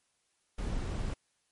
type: noise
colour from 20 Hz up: brown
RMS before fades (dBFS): -34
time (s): 0.58-1.14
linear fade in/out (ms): 5
effects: white hiss -75 dBFS RMS until 1.51 s + MP3 48 kbps